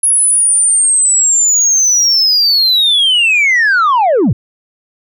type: linear sweep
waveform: sine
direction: down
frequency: 10548 to 82.41 Hz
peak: -5 dBFS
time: 0.03-4.33 s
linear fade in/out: 5 ms
effects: tanh soft clip ceiling -6 dBFS